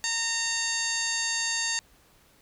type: harmonic tone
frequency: 918 Hz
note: A#5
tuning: 27 cents flat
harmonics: 1 / 2 / 3 / 4 / 5 / 6 / 7 / 8 / 10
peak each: -40 / -32 / -37 / -37 / -32 / -44 / -32 / -34 / -43 dBFS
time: 0.04-1.79 s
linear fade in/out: 0 ms
effects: pink hiss -60 dBFS RMS until 2.41 s